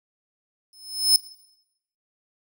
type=tone with exponential growth; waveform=sawtooth; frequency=5210 Hz; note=E8; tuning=21 cents flat; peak=-9 dBFS; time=0.73-1.16 s; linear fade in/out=1 ms; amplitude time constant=92 ms; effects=noise-tail reverb RT60 0.8 s tail -17 dB re dry